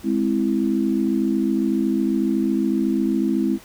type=chord; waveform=sine; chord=Ab augmented; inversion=none; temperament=equal; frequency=207.7 / 261.6 / 329.6 Hz; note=Ab3 / C4 / E4; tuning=0 / 0 / 0 cents; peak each=-22 dBFS; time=0.03-3.59 s; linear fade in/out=50 ms; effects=pink hiss -46 dBFS RMS until 3.64 s